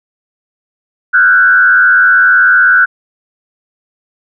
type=tone with frequency modulation; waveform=sine; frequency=1493 Hz; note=F#6; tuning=15 cents sharp; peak=-4 dBFS; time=1.13-2.86 s; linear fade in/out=20 ms; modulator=95.8 Hz; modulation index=0.94; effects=none